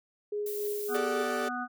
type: tone with tremolo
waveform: sine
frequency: 415.3 Hz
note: G#4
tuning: in tune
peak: -29 dBFS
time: 0.32-1.24 s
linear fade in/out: 5 ms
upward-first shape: triangle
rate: 3.5 Hz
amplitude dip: 40%
type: noise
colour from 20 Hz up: violet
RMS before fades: -40 dBFS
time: 0.46-0.97 s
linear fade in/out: 5 ms
type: harmonic tone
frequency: 246.9 Hz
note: B3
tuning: in tune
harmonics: 1 / 3 / 5 / 6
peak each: -37 / -37 / -37 / -37 dBFS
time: 0.88-1.68 s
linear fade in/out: 50 ms
type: chord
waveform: 45% pulse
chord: G suspended second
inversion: none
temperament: equal with one note detuned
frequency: 387.9 / 440 / 587.3 Hz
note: G4 / A4 / D5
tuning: -18 / 0 / 0 cents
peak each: -36 dBFS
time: 0.94-1.49 s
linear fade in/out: 10 ms
effects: none